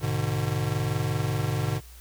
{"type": "chord", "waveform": "square", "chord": "G# diminished", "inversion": "none", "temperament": "just", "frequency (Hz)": [103.83, 124.59, 149.51], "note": ["G#2", "B2", "D3"], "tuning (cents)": [0, 16, 31], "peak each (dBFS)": -30, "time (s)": [0, 1.81], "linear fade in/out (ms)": 50, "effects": ["added 60 Hz sine -45 dBFS peak until 2 s", "white hiss -52 dBFS RMS until 2 s"]}